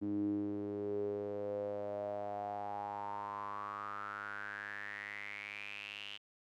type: tone with band-pass filter sweep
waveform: sawtooth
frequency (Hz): 102.3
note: G#2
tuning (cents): -26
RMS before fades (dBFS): -41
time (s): 0.01-6.18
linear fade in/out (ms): 20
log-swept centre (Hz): 280 to 3000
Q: 8
effects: none